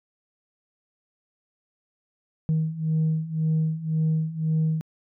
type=beating tone pair; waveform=sine; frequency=157.1 / 159 Hz; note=D#3 / D#3; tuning=+17 / +38 cents; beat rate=1.9 Hz; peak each=-25 / -22 dBFS; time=2.49-4.81 s; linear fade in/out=0 ms; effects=tanh soft clip ceiling -17 dBFS